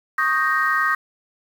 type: chord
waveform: sine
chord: Eb dominant seventh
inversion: third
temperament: equal with one note detuned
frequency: 1103.6 / 1244.5 / 1568 / 1864.7 Hz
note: Db6 / Eb6 / G6 / Bb6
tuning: -8 / 0 / 0 / 0 cents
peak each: -25 / -21 / -22 / -21 dBFS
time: 0.18-0.95 s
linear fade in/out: 5 ms
effects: tanh soft clip ceiling -8 dBFS + 7-bit